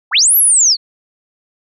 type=linear two-way sweep; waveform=sine; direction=up then down; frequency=645 to 11980 to 4166 Hz; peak=-7 dBFS; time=0.11-0.77 s; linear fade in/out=50 ms; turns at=0.36 s; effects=none